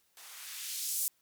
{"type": "noise with band-pass filter sweep", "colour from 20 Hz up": "violet", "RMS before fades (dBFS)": -38, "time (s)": [0.17, 1.08], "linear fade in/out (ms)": 0, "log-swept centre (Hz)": [610, 9600], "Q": 0.85, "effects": ["white hiss -72 dBFS RMS until 1.21 s"]}